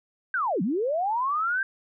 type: linear two-way sweep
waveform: sine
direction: down then up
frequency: 1598 to 164.81 to 1598 Hz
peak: -23 dBFS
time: 0.34-1.63 s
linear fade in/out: 2 ms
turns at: 0.62 s
effects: none